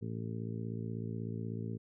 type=harmonic tone; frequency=56.3 Hz; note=A1; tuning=40 cents sharp; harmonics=2 / 3 / 4 / 5 / 6 / 7 / 8; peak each=-39 / -43 / -43 / -49 / -53 / -48 / -51 dBFS; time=0.01-1.78 s; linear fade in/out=20 ms; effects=none